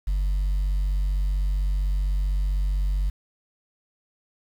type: tone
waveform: sine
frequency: 47.84 Hz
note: G1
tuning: 41 cents flat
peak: -18 dBFS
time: 0.07-3.1 s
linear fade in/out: 10 ms
effects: tanh soft clip ceiling -20 dBFS + 8-bit